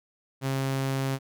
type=tone; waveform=sawtooth; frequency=134.7 Hz; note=C#3; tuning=49 cents flat; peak=-22 dBFS; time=0.41-1.19 s; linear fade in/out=50 ms; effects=none